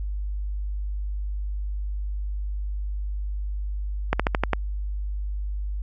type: slowing click train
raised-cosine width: 0.5 ms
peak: -5 dBFS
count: 6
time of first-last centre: 4.13-4.533 s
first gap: 66 ms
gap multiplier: 1.1
effects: added 50 Hz sine -26 dBFS peak until 5.82 s